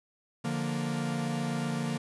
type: chord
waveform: 45% pulse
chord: Bb major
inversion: first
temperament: equal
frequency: 146.83 / 174.61 / 233.1 Hz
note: D3 / F3 / Bb3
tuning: 0 / 0 / 0 cents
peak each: -34 / -36 / -33 dBFS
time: 0.44-1.98 s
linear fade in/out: 10 ms
effects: resampled to 22050 Hz + 9-bit